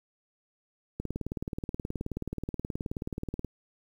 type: click train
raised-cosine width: 3 ms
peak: -20 dBFS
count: 47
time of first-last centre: 1-3.447 s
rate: 18.8 Hz
effects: 9-bit